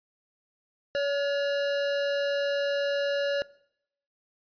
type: tone pair together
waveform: square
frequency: 566 / 1426.2 Hz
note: C#5 / F6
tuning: +36 / +36 cents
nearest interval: octave + major third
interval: 1600 cents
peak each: -26 / -38 dBFS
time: 0.95-3.42 s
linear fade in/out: 0 ms
effects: noise-tail reverb RT60 0.7 s tail -21 dB re dry + resampled to 11025 Hz